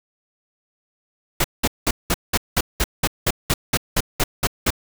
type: noise bursts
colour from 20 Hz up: pink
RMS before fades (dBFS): -18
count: 15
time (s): 1.4-4.705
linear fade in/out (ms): 5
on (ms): 43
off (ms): 190
effects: none